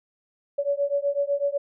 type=beating tone pair; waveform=sine; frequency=563 / 571 Hz; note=C#5 / D5; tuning=+27 / -49 cents; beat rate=8 Hz; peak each=-25 dBFS; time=0.58-1.58 s; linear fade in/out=10 ms; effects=none